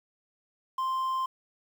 triangle tone with quantisation, 1046.5 Hz, C6, in tune, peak -25 dBFS, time 0.78-1.26 s, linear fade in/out 5 ms, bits 9, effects none

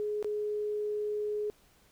sine tone with dropouts, 419.7 Hz, G#4, 18 cents sharp, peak -30 dBFS, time 0-1.5 s, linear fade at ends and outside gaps 0 ms, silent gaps 0.227-0.245 s, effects pink hiss -64 dBFS RMS until 1.91 s

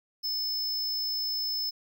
square tone, 5240 Hz, E8, 11 cents flat, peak -29 dBFS, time 0.23-1.71 s, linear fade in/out 20 ms, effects none

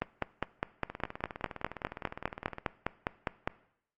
two click trains, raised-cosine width 0.5 ms, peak -14 / -24 dBFS, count 18 / 34, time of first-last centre 0.02-3.475 / 0.9-2.584 s, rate 4.92 / 19.6 Hz, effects noise-tail reverb RT60 0.7 s tail -19 dB re dry + Opus 24 kbps

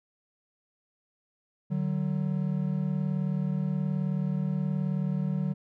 triangle tone pair together, 149.4 / 188.23 Hz, D3 / F#3, +30 / +30 cents, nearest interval major third, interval 400 cents, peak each -27 dBFS, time 1.7-5.54 s, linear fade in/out 20 ms, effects none

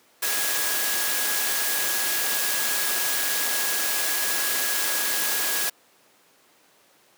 sine tone in noise, 1661.2 Hz, G#6, in tune, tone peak -32 dBFS, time 0.22-5.7 s, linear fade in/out 10 ms, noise white, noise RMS -25 dBFS, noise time 0.22-5.7 s, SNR -10 dB, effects pink hiss -58 dBFS RMS until 7.17 s + high-pass 300 Hz 12 dB/octave

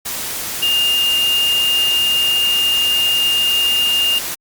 sine tone in noise, 2818 Hz, F7, 15 cents sharp, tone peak -13 dBFS, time 0.62-4.19 s, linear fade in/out 10 ms, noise white, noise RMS -24 dBFS, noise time 0.05-4.35 s, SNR +8 dB, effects Opus 48 kbps

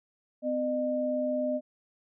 sine tone pair together, 255.3 / 607.7 Hz, C4 / D#5, -42 / -41 cents, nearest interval octave + minor third, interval 1501 cents, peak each -31 / -28 dBFS, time 0.42-1.61 s, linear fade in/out 50 ms, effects none

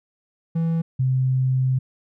triangle / sine tone pair in turn, 164.81 / 130.02 Hz, E3 / C3, 0 / -11 cents, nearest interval major third, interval 411 cents, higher first, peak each -17 dBFS, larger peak neither, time 0.55-0.82 / 0.99-1.79 s, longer second, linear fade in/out 10 ms, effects none

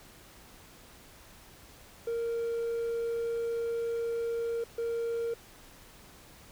triangle tone bursts at uneven times, 464.4 Hz, A#4, 7 cents flat, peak -27 dBFS, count 2, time 2.07-4.64 / 4.78-5.34 s, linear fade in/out 5 ms, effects tanh soft clip ceiling -23 dBFS + pink hiss -54 dBFS RMS until 6.51 s

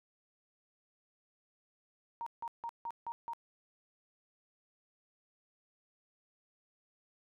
sine tone bursts, 932.3 Hz, A#5, in tune, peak -37 dBFS, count 6, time 2.21-3.334 s, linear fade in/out 0 ms, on 54 ms, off 160 ms, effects none

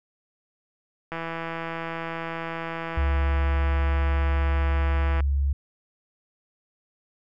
click train, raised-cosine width 0.5 ms, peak -17 dBFS, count 675, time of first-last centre 1.12-5.205 s, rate 165 Hz
sine tone, 69.5 Hz, C#2, 5 cents sharp, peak -20 dBFS, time 2.97-5.53 s, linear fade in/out 5 ms
effects none

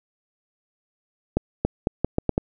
accelerating click train, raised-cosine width 2 ms, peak -6 dBFS, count 7, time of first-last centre 1.37-2.379 s, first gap 280 ms, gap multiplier 0.79, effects none

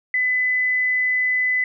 sine tone, 2007 Hz, B6, 27 cents sharp, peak -17 dBFS, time 0.14-1.64 s, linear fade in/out 2 ms, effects none

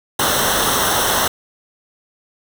pink noise with comb filter, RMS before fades -17 dBFS, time 0.19-1.28 s, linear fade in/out 5 ms, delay 0.42 ms, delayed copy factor -0.8, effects none

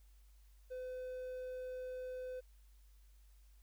triangle tone, 508 Hz, B4, 49 cents sharp, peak -40 dBFS, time 0.7-2.41 s, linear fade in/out 20 ms, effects added 50 Hz sine -60 dBFS peak until 3.62 s + white hiss -75 dBFS RMS until 3.62 s

